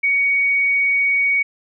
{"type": "tone", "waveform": "sine", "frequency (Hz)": 2242, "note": "C#7", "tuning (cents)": 19, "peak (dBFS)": -14, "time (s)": [0.03, 1.43], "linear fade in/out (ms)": 10, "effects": []}